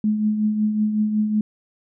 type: tone with tremolo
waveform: sine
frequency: 213.1 Hz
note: G#3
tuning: 45 cents sharp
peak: -15 dBFS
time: 0.04-1.41 s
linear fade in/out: 2 ms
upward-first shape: triangle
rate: 5.4 Hz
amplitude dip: 55%
effects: none